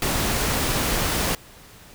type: noise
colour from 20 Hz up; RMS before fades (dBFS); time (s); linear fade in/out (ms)
pink; -23; 0.02-1.35; 2
effects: pink hiss -47 dBFS RMS until 1.94 s